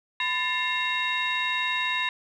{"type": "tone cluster", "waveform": "sine", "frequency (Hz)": [1010, 1766, 2124, 2742, 3764], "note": ["B5", "A6", "C7", "F7", "A#7"], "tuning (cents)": [39, 6, 25, -32, 16], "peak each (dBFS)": -30, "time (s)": [0.2, 2.09], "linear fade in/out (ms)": 2, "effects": ["tanh soft clip ceiling -16 dBFS"]}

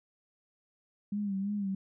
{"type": "tone with vibrato", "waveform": "sine", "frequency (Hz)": 200, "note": "G3", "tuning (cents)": 35, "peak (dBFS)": -30, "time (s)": [1.12, 1.75], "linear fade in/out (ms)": 5, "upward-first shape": "sine", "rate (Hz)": 3, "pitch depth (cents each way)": 66, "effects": []}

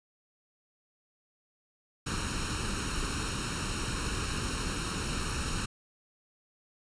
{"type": "noise with comb filter", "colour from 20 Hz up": "pink", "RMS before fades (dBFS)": -33, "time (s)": [2.06, 5.66], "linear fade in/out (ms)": 10, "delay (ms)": 0.73, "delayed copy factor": 0.7, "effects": ["resampled to 22050 Hz"]}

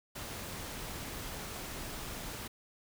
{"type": "noise", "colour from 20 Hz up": "pink", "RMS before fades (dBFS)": -42, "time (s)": [0.15, 2.48], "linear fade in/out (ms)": 10, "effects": []}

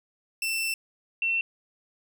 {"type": "tone pair in turn", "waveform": ["sawtooth", "sine"], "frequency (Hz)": [2678, 2703], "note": ["E7", "E7"], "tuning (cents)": [27, 43], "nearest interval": "unison", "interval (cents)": 16, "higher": "second", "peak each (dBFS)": -23, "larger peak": "neither", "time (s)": [[0.42, 0.74], [1.22, 1.41]], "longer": "first", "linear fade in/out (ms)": 2, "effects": []}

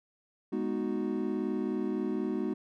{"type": "chord", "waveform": "triangle", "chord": "G# minor seventh", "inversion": "none", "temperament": "equal", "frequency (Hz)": [207.7, 246.9, 311.1, 370], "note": ["G#3", "B3", "D#4", "F#4"], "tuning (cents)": [0, 0, 0, 0], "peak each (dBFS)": -33, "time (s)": [0.52, 2.54], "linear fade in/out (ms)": 10, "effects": []}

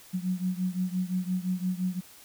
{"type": "beating tone pair", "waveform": "sine", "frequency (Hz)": [181.3, 187.1], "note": ["F#3", "F#3"], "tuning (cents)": [-35, 20], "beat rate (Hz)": 5.8, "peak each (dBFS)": [-29, -31], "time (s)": [0.13, 2.01], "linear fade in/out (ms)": 20, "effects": ["white hiss -52 dBFS RMS until 2.24 s"]}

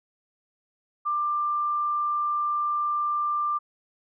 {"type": "tone", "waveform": "sine", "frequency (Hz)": 1187, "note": "D6", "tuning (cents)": 18, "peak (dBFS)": -23, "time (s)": [1.05, 3.59], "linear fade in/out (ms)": 20, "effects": []}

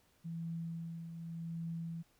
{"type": "tone with tremolo", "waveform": "sine", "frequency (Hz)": 166.1, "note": "E3", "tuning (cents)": 13, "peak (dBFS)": -37, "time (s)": [0.24, 2.03], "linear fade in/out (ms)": 20, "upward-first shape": "triangle", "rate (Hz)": 0.86, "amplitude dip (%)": 55, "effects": ["pink hiss -71 dBFS RMS until 2.19 s"]}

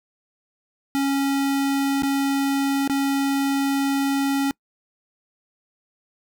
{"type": "tone with dropouts", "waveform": "square", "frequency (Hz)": 276.1, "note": "C#4", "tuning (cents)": -7, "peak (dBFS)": -20, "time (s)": [0.95, 4.51], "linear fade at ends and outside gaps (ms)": 0, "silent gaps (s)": [[2.022, 2.033], [2.876, 2.897]], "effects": ["noise-tail reverb RT60 0.1 s tail -26 dB re dry"]}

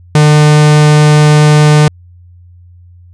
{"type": "tone", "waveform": "45% pulse", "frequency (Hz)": 150.4, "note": "D3", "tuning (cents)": 42, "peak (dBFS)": -3, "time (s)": [0.15, 1.88], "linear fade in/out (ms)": 2, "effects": ["added 88 Hz sine -35 dBFS peak until 3.13 s", "resampled to 22050 Hz"]}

